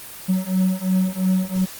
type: beating tone pair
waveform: triangle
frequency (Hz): 185 / 187.9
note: F#3 / F#3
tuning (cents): 0 / +27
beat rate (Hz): 2.9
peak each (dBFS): -19 / -18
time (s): 0.28-1.66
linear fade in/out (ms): 20
effects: white hiss -37 dBFS RMS until 1.79 s + Opus 32 kbps